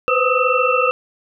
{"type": "tone cluster", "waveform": "sine", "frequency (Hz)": [497, 518, 1238, 1292, 2691], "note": ["B4", "C5", "D#6", "E6", "E7"], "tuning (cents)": [11, -17, -9, -35, 35], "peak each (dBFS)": -20, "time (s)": [0.08, 0.91], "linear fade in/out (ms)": 0, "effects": []}